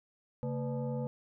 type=tone with frequency modulation; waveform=sine; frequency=136.5 Hz; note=C#3; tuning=26 cents flat; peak=-32 dBFS; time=0.43-1.07 s; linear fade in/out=0 ms; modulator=363 Hz; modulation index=1.2; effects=none